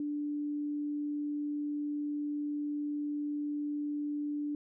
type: tone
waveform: sine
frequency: 293.7 Hz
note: D4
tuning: in tune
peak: -32 dBFS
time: 0-4.55 s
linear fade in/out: 2 ms
effects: none